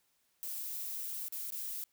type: noise with dropouts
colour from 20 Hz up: violet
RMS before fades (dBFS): -40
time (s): 0.43-1.84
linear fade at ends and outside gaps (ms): 0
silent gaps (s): 1.284-1.324 / 1.504-1.522
effects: white hiss -75 dBFS RMS until 1.92 s